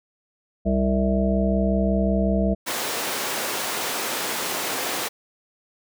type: harmonic tone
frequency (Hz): 65.41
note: C2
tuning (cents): 0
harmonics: 1 / 3 / 5 / 7 / 9 / 10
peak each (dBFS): -24 / -21 / -30 / -30 / -31 / -26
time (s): 0.65-2.55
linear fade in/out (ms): 20
type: high-pass noise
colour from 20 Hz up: pink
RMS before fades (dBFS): -27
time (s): 2.66-5.09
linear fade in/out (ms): 20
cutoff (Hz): 380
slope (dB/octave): 12
effects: none